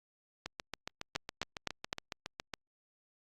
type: two click trains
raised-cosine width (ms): 0.2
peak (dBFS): -15 / -21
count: 4 / 16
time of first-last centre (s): 1.16-1.929 / 0.46-2.538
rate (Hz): 3.9 / 7.22
effects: Opus 48 kbps